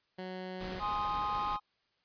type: tone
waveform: 15% pulse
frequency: 185 Hz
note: F#3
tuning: in tune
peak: -33 dBFS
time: 0.18-0.8 s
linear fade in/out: 10 ms
type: noise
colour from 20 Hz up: pink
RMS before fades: -44 dBFS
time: 0.6-1.57 s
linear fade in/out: 10 ms
type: chord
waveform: triangle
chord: Ab major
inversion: none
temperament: equal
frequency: 830.6 / 1046.5 / 1244.5 Hz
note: Ab5 / C6 / Eb6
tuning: 0 / 0 / 0 cents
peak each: -34 dBFS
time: 0.79-1.6 s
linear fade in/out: 50 ms
effects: white hiss -75 dBFS RMS until 2.04 s + resampled to 11025 Hz